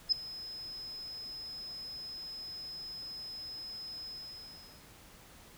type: tone with ADSR envelope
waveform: sine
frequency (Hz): 5100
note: D#8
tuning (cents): +42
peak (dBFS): -21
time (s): 0.09-4.85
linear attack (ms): 31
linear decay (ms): 6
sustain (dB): -20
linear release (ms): 800
effects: pink hiss -56 dBFS RMS until 5.57 s